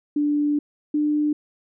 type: tone pair in turn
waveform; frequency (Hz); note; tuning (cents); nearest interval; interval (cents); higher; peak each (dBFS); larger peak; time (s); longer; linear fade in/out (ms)
sine; 293.7 / 298.5; D4 / D4; 0 / +28; unison; 28; second; -18; neither; 0.16-0.59 / 0.94-1.33; first; 5
effects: none